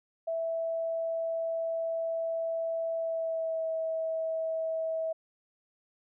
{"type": "tone with pitch glide", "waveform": "sine", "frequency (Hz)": [658, 646.7], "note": ["E5", "E5"], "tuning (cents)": [-3, -33], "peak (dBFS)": -29, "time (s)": [0.27, 5.13], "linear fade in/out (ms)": 10, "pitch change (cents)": -30, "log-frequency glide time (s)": [2.96, 3.68], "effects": []}